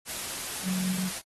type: tone in noise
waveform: sine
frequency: 185 Hz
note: F#3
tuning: in tune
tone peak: -27 dBFS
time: 0.63-1.11 s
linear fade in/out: 50 ms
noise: white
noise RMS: -35 dBFS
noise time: 0.05-1.22 s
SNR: +5 dB
effects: AAC 32 kbps